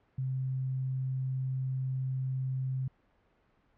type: tone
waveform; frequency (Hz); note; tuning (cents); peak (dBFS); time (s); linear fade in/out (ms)
sine; 131; C3; +2; -30; 0.18-2.88; 5
effects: pink hiss -69 dBFS RMS until 3.77 s + low-pass 2000 Hz 12 dB/octave